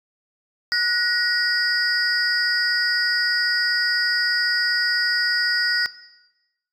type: tone cluster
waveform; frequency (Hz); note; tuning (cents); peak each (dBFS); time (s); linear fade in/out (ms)
sine; 1464 / 1893 / 4745 / 5080; F#6 / A#6 / D8 / D#8; -19 / +26 / +17 / +35; -23; 0.72-5.86; 0
effects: noise-tail reverb RT60 1.0 s tail -18 dB re dry + tanh soft clip ceiling -11 dBFS

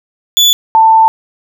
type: tone pair in turn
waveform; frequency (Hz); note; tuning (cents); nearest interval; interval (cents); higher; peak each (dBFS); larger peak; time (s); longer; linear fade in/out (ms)
35% pulse / sine; 3456 / 889.8; A7 / A5; -32 / +19; octave + major seventh; 2349; first; -3; neither; 0.37-0.53 / 0.75-1.08; second; 0
effects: none

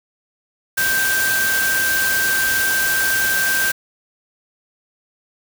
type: tone in noise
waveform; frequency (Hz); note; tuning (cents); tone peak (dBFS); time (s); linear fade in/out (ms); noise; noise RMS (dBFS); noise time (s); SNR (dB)
sine; 1568; G6; 0; -17; 0.77-3.72; 10; white; -22; 0.77-3.72; +2
effects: none

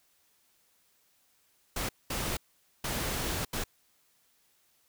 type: noise bursts at uneven times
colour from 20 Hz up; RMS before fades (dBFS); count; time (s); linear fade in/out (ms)
pink; -33; 4; 1.76-1.89 / 2.1-2.37 / 2.84-3.45 / 3.53-3.64; 5
effects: white hiss -69 dBFS RMS until 4.88 s

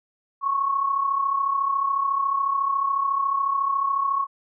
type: tone pair together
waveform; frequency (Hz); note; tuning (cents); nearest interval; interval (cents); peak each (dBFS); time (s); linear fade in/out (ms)
sine; 1072 / 1106; C6 / C#6; +42 / -4; minor second; 54; -28 / -21; 0.41-4.27; 50
effects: none

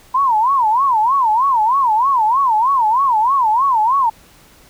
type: tone with vibrato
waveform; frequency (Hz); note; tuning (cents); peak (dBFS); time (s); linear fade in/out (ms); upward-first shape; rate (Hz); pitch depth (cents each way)
sine; 976; B5; -21; -11; 0.14-4.1; 10; sine; 3.2; 240
effects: pink hiss -47 dBFS RMS until 4.69 s

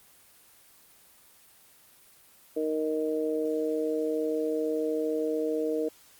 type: harmonic tone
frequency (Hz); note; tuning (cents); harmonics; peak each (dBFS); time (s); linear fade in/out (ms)
155.56; D#3; 0; 2 / 3 / 4; -31 / -28 / -35; 2.56-5.89; 10
effects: white hiss -57 dBFS RMS until 6.19 s + Opus 24 kbps

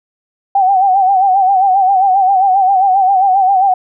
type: tone with vibrato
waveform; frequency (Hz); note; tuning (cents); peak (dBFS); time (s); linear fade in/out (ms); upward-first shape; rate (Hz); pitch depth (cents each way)
sine; 768; G5; -36; -7; 0.55-3.74; 5; sine; 7.5; 77
effects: none

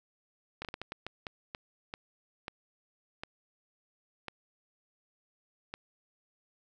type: slowing click train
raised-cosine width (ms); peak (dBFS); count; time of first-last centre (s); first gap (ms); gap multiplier
0.3; -22; 14; 0.62-5.74; 28; 1.39
effects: none

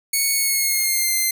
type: tone with pitch glide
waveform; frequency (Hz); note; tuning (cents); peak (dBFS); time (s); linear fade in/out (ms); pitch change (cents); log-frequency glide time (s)
5% pulse; 2217 to 2081; C#7 to C7; 0 to -10; -8; 0.13-1.31; 5; -110; 0.34-1.18
effects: none

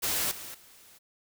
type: noise with level steps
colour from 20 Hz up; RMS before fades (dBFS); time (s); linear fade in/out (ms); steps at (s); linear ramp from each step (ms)
white; -29 / -42 / -55; 0.02-0.99; 20; 0.31 / 0.54; 5
effects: none

